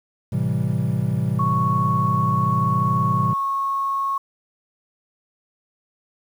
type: chord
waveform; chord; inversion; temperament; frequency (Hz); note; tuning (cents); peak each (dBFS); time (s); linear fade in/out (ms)
triangle; A minor seventh; none; equal; 110 / 130.81 / 164.81 / 196; A2 / C3 / E3 / G3; 0 / 0 / 0 / 0; -23 / -21 / -23 / -25; 0.32-3.34; 10
type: tone with pitch glide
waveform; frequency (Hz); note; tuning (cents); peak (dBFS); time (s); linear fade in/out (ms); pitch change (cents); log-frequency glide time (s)
sine; 1108.7 to 1096.6; C#6 to C#6; 0 to -19; -20; 1.39-4.18; 5; -19; 3.02-3.46
effects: 8-bit